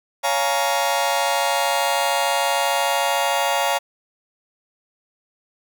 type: chord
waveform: sawtooth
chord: Bb minor seventh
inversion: first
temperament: just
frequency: 559.4 / 699.2 / 839.1 / 932.3 Hz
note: Db5 / F5 / Ab5 / Bb5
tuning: +16 / +2 / +18 / 0 cents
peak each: -20 dBFS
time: 0.23-3.79 s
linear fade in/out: 20 ms
effects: none